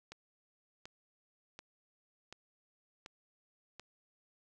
click train, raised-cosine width 0.2 ms, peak -30 dBFS, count 6, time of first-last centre 0.12-3.796 s, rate 1.36 Hz, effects none

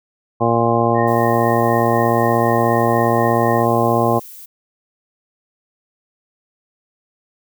harmonic tone, 116.8 Hz, A#2, 4 cents sharp, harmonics 1 / 2 / 3 / 4 / 5 / 6 / 7 / 9, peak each -21 / -21 / -21 / -21 / -21 / -21 / -21 / -21 dBFS, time 0.4-4.2 s, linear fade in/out 20 ms
sine tone with tremolo, 1845 Hz, A#6, 18 cents flat, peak -25 dBFS, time 0.94-3.66 s, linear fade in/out 50 ms, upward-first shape triangle, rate 4 Hz, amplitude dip 60%
violet noise, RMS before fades -37 dBFS, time 1.07-4.46 s, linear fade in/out 10 ms
effects none

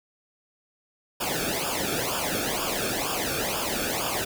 pink noise with flanger, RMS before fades -28 dBFS, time 1.2-4.25 s, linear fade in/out 10 ms, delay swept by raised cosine 0.49 to 1.03 ms, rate 2.1 Hz, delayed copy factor -0.85, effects none

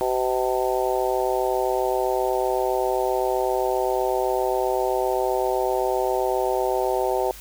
harmonic tone, 127.7 Hz, C3, 42 cents flat, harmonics 3 / 4 / 5 / 6 / 7, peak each -25 / -26 / -27 / -28 / -28 dBFS, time 0.01-7.31 s, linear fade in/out 0 ms, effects added 50 Hz sine -43 dBFS peak until 7.4 s + white hiss -43 dBFS RMS until 7.4 s

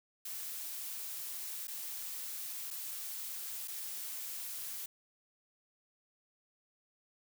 blue noise with dropouts, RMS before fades -42 dBFS, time 0.25-4.86 s, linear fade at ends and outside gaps 5 ms, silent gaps 1.672-1.68 / 2.705-2.709 / 3.676-3.68 s, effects none

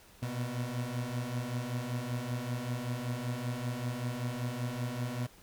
30% pulse beating tone pair, 119.5 / 124.7 Hz, A#2 / B2, +43 / +17 cents, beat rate 5.2 Hz, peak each -35 / -33 dBFS, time 0.22-5.27 s, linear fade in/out 10 ms, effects pink hiss -58 dBFS RMS until 5.42 s

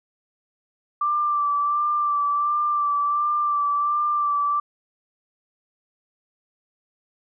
sine tone with vibrato, 1174.7 Hz, D6, in tune, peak -19 dBFS, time 1.01-4.6 s, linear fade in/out 5 ms, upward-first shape sine, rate 1.4 Hz, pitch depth 26 cents each way, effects none

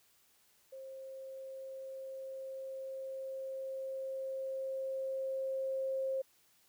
sine tone with level ramp, 532 Hz, C5, 29 cents sharp, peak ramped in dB -45 to -32 dBFS, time 0.72-6.22 s, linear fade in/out 10 ms, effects white hiss -69 dBFS RMS until 6.68 s

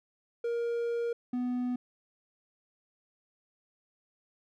triangle tone pair in turn, 470 / 247.8 Hz, A#4 / B3, +14 / +6 cents, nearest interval major seventh, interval 1108 cents, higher first, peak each -27 dBFS, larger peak neither, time 0.44-1.13 / 1.33-1.76 s, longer first, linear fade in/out 5 ms, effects none

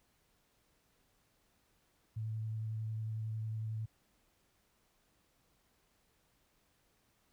sine tone with vibrato, 110 Hz, A2, in tune, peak -36 dBFS, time 2.16-3.86 s, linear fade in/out 10 ms, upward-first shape triangle, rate 11 Hz, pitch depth 15 cents each way, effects pink hiss -74 dBFS RMS until 7.32 s

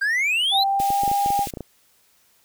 triangle exponential sweep, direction up, 1561 to 4160 Hz, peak -17 dBFS, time 0.01-0.64 s, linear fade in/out 10 ms
sine tone with pitch glide, 784 to 804.6 Hz, G5 to G5, 0 to +45 cents, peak -18 dBFS, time 0.51-1.47 s, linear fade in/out 50 ms, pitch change +45 cents, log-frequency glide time 0.62-1.06 s
white high-pass noise, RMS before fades -34 dBFS, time 0.79-1.51 s, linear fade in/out 10 ms, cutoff 2000 Hz, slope 24 dB/octave
clicks, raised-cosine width 2 ms, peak -18 dBFS, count 12, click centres 0.801 / 0.904 / 1.035 / 1.078 / 1.115 / 1.261 / 1.304 / 1.392 / 1.472 / 1.538 / 1.572 / 1.607 s
effects white hiss -60 dBFS RMS until 2.44 s

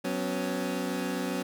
25% pulse chord, F# suspended fourth, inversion none, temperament equal with one note detuned, 185 / 249.8 / 277.2 Hz, F#3 / B3 / C#4, 0 / +20 / 0 cents, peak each -30 dBFS, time 0.04-1.43 s, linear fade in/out 10 ms, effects none

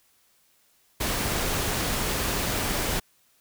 pink noise, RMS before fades -27 dBFS, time 1-3 s, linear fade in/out 10 ms, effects white hiss -64 dBFS RMS until 3.4 s

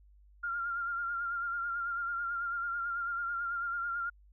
sine tone with vibrato, 1393 Hz, F6, 5 cents flat, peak -32 dBFS, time 0.43-4.1 s, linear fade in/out 10 ms, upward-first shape sine, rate 9.1 Hz, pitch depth 37 cents each way, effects added 50 Hz sine -57 dBFS peak until 4.32 s

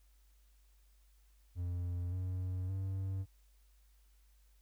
triangle tone with pitch steps, 88.3 / 91.94 / 95.74 Hz, F2 / F#2 / G2, +20 / -10 / -40 cents, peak -33 dBFS, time 1.55-3.26 s, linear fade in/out 50 ms, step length 570 ms, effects added 50 Hz sine -63 dBFS peak until 4.61 s + white hiss -75 dBFS RMS until 4.61 s

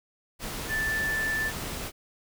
sine tone in noise, 1760 Hz, A6, in tune, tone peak -26 dBFS, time 0.68-1.52 s, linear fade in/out 50 ms, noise pink, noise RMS -35 dBFS, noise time 0.39-1.92 s, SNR +6 dB, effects none

